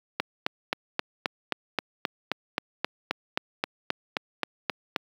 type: click train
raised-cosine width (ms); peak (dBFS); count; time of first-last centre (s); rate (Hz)
0.3; -8; 19; 0.2-4.962; 3.78
effects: high-pass 200 Hz 12 dB/octave + 8-bit